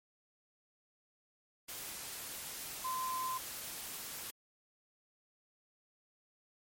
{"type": "tone in noise", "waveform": "sine", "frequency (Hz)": 1031, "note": "C6", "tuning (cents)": -26, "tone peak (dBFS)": -35, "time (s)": [2.84, 3.38], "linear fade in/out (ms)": 10, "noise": "white", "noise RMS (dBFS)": -44, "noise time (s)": [1.68, 4.31], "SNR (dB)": 6, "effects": ["MP3 64 kbps"]}